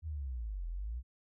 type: linear two-way sweep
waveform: sine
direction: down then up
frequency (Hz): 82.41 to 40.54 to 64.4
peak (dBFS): -36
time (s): 0.02-1.03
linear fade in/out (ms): 50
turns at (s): 0.68
effects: none